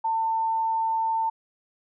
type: tone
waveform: sine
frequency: 897 Hz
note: A5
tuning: 33 cents sharp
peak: -22 dBFS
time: 0.04-1.3 s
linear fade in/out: 10 ms
effects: none